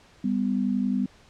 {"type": "tone pair together", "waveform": "sine", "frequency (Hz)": [198.77, 250], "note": ["G3", "B3"], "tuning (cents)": [24, 21], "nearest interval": "major third", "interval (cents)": 397, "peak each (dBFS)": -25, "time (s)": [0.24, 1.06], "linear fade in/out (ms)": 5, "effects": ["pink hiss -55 dBFS RMS until 1.29 s", "low-pass 6000 Hz 12 dB/octave"]}